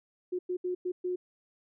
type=tone bursts at uneven times; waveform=sine; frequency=361.8 Hz; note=F#4; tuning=39 cents flat; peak=-29 dBFS; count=5; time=0.32-0.39 / 0.49-0.57 / 0.64-0.75 / 0.85-0.92 / 1.04-1.16 s; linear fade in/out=10 ms; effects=none